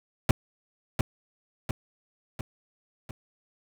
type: noise with echo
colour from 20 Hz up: brown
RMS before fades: -17 dBFS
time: 0.29-0.31 s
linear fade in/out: 2 ms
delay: 700 ms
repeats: 4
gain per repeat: -5 dB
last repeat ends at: 3.11 s
effects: none